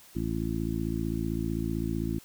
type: harmonic tone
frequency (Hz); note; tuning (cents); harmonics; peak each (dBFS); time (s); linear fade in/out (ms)
55.6; A1; +19; 1 / 2 / 3 / 4 / 5 / 6; -35 / -35 / -35 / -35 / -35 / -35; 0.15-2.19; 10
effects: white hiss -54 dBFS RMS until 2.24 s